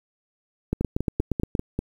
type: two click trains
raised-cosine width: 3 ms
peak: -10 / -12 dBFS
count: 8 / 6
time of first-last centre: 0.73-1.552 / 0.81-1.79 s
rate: 8.52 / 5.1 Hz
effects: 8-bit